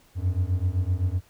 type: beating tone pair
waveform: triangle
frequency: 87.3 / 95.1 Hz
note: F2 / F#2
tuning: 0 / +48 cents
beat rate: 7.8 Hz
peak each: -23 dBFS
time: 0.15-1.21 s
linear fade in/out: 50 ms
effects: pink hiss -59 dBFS RMS until 1.29 s